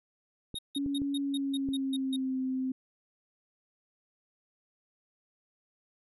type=clicks; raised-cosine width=3 ms; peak=-27 dBFS; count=4; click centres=0.543 / 0.862 / 1.018 / 1.688 s
type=tone bursts; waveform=square; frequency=3732 Hz; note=A#7; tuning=1 cent sharp; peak=-35 dBFS; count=9; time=0.55-2.163 s; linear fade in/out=5 ms; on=37 ms; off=160 ms
type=tone with pitch glide; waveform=sine; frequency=280.4 to 260.1 Hz; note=C#4 to C4; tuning=+20 to -10 cents; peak=-29 dBFS; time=0.76-2.72 s; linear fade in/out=5 ms; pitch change=-130 cents; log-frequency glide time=1.18-2.39 s
effects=resampled to 32000 Hz